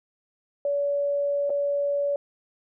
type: tone with dropouts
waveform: sine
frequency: 570 Hz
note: C#5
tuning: 48 cents sharp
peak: -22 dBFS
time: 0.65-2.16 s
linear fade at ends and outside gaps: 2 ms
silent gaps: 1.496-1.502 s
effects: none